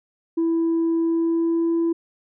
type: tone with pitch glide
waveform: sine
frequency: 330.6 to 333.9 Hz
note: E4 to E4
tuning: +5 to +22 cents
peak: -16 dBFS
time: 0.37-1.93 s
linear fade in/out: 10 ms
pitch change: +17 cents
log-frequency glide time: 1-1.75 s
effects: tanh soft clip ceiling -16 dBFS